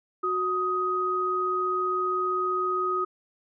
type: tone pair together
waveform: sine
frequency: 368.3 / 1253 Hz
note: F#4 / D#6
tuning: -8 / +12 cents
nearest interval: octave + major sixth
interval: 2120 cents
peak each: -29 / -25 dBFS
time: 0.23-3.05 s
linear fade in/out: 10 ms
effects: none